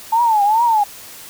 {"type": "tone with vibrato", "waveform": "sine", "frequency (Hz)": 877, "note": "A5", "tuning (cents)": -6, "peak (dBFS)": -11, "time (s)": [0.12, 0.84], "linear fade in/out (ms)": 10, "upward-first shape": "triangle", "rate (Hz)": 2.4, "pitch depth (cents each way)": 170, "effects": ["white hiss -37 dBFS RMS until 1.29 s"]}